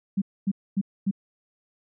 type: tone bursts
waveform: sine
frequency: 196 Hz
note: G3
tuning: in tune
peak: -20 dBFS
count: 4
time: 0.17-1.112 s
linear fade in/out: 10 ms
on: 48 ms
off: 250 ms
effects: none